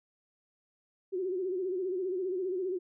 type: tone with vibrato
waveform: sine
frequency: 370.4 Hz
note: F#4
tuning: 2 cents sharp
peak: -30 dBFS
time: 1.12-2.79 s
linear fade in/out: 20 ms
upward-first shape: sine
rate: 15 Hz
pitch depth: 86 cents each way
effects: none